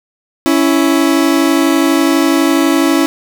40% pulse tone pair together, 277.5 / 329.6 Hz, C#4 / E4, +2 / 0 cents, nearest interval minor third, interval 298 cents, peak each -11 dBFS, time 0.46-3.06 s, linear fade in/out 0 ms, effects none

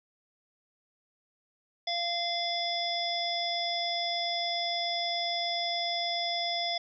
harmonic tone with a mistuned harmonic, 690 Hz, F5, 21 cents flat, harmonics 1 / 3 / 5 / 7 / 8, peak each -33 / -38 / -33 / -35 / -44 dBFS, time 1.87-6.78 s, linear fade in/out 5 ms, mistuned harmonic 7, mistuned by +80 cents, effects none

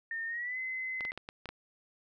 sine tone with pitch glide, 1822 to 2045 Hz, A#6 to C7, -40 to -40 cents, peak -34 dBFS, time 0.11-1.11 s, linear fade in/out 2 ms, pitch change +200 cents, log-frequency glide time 0.27-0.58 s
clicks, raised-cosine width 0.3 ms, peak -25 dBFS, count 7, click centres 1.008 / 1.051 / 1.119 / 1.176 / 1.289 / 1.457 / 1.49 s
effects none

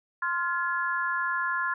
sine chord, F minor, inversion second, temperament equal with one note detuned, 1046.5 / 1396.9 / 1704 Hz, C6 / F6 / Ab6, 0 / 0 / +44 cents, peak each -30 dBFS, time 0.22-1.74 s, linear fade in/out 5 ms, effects none

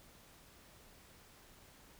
silence, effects pink hiss -61 dBFS RMS until 1.99 s

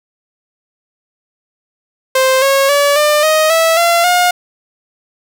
sawtooth tone with pitch steps, 523.3 / 547.1 / 572 / 598 / 625.2 / 653.6 / 683.4 / 714.4 Hz, C5 / C#5 / D5 / D5 / D#5 / E5 / F5 / F5, 0 / -23 / -46 / +31 / +8 / -15 / -38 / +39 cents, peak -5 dBFS, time 2.15-4.31 s, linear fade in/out 5 ms, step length 270 ms, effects none

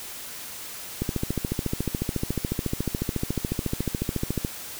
click train, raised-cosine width 3 ms, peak -12 dBFS, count 49, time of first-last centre 1.02-4.449 s, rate 14 Hz, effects white hiss -38 dBFS RMS until 4.79 s

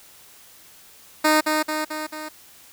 10% pulse tone with echo, 308.2 Hz, D#4, 16 cents flat, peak -7 dBFS, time 1.24-1.41 s, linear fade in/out 10 ms, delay 220 ms, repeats 4, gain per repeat -4 dB, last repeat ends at 2.29 s, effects white hiss -49 dBFS RMS until 2.72 s

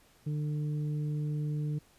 harmonic tone, 150 Hz, D3, 37 cents sharp, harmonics 1 / 2 / 3, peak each -30 / -43 / -48 dBFS, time 0.26-1.79 s, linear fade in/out 10 ms, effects pink hiss -63 dBFS RMS until 1.98 s + resampled to 32000 Hz

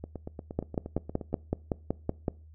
two click trains, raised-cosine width 2 ms, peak -24 / -14 dBFS, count 12 / 10, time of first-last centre 0.04-1.33 / 0.59-2.282 s, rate 8.53 / 5.32 Hz, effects noise-tail reverb RT60 0.4 s tail -23 dB re dry + added 78 Hz sine -49 dBFS peak until 2.54 s

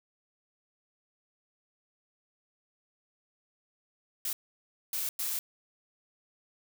blue noise bursts at uneven times, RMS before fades -33 dBFS, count 3, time 4.25-4.33 / 4.93-5.09 / 5.19-5.39 s, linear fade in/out 2 ms, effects none

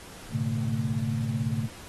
sine tone cluster, 108.1 / 124.3 / 142.2 / 223.3 Hz, A2 / B2 / C#3 / A3, -30 / +12 / +45 / +26 cents, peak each -31 dBFS, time 0.3-1.69 s, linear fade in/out 50 ms, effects pink hiss -46 dBFS RMS until 1.88 s + AAC 32 kbps

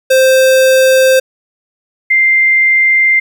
square / sine tone pair in turn, 523.3 / 2093 Hz, C5 / C7, 0 / 0 cents, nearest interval 2 octaves, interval 2400 cents, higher second, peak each -6 dBFS, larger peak neither, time 0.1-1.2 / 2.1-3.2 s, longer neither, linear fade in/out 10 ms, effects 8-bit

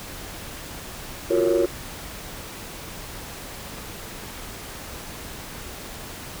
sine chord, Gb major seventh, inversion third, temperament just, 346.9 / 370 / 462.5 / 555 Hz, F4 / Gb4 / Bb4 / Db5, -12 / 0 / -14 / +2 cents, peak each -20 / -22 / -22 / -22 dBFS, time 1.3-1.66 s, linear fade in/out 10 ms, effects tanh soft clip ceiling -12 dBFS + pink hiss -37 dBFS RMS until 6.4 s

